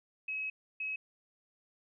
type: tone bursts at uneven times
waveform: sine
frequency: 2560 Hz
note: D#7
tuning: 49 cents sharp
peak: -34 dBFS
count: 2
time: 0.28-0.5 / 0.8-0.96 s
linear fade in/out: 5 ms
effects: none